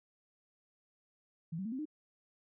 sine tone with pitch steps, 163.7 / 191.33 / 223.6 / 261.4 / 305.5 Hz, E3 / G3 / A3 / C4 / D#4, -12 / -42 / +28 / -1 / -32 cents, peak -36 dBFS, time 1.52-1.855 s, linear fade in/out 10 ms, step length 67 ms, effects none

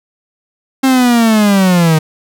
45% pulse linear sweep, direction down, 268.2 to 153.8 Hz, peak -7 dBFS, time 0.83-1.99 s, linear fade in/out 10 ms, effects none

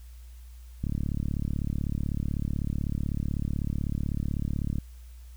click train, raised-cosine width 5 ms, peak -17 dBFS, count 143, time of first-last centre 0.84-4.784 s, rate 36 Hz, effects added 60 Hz sine -43 dBFS peak until 5.36 s + white hiss -61 dBFS RMS until 5.36 s

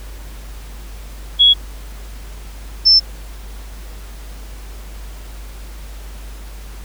sine tone pair in turn, 3345 / 5310 Hz, G#7 / E8, +12 / +12 cents, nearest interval minor sixth, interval 800 cents, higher second, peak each -6 dBFS, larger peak neither, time 1.39-1.54 / 2.85-3 s, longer neither, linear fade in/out 20 ms, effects added 50 Hz sine -30 dBFS peak until 6.84 s + pink hiss -41 dBFS RMS until 6.84 s

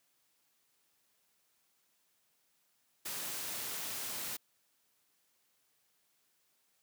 white noise, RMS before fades -40 dBFS, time 3.05-4.37 s, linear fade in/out 10 ms, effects white hiss -75 dBFS RMS until 6.82 s + high-pass 100 Hz 12 dB/octave

